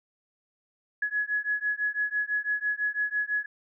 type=beating tone pair; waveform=sine; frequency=1684 / 1690 Hz; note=G#6 / G#6; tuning=+24 / +30 cents; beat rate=6 Hz; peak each=-29 dBFS; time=1.02-3.46 s; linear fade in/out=5 ms; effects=none